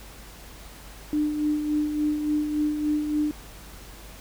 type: tone with tremolo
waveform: sine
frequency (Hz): 300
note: D4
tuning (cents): +37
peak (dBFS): -20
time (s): 1.13-3.31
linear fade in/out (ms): 0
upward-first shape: sine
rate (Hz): 3.5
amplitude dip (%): 50
effects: added 50 Hz sine -45 dBFS peak until 4.2 s + pink hiss -46 dBFS RMS until 4.2 s